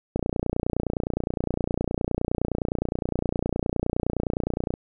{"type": "click train", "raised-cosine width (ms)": 2, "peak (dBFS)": -11, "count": 137, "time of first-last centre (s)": [0.16, 4.739], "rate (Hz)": 29.7, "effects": []}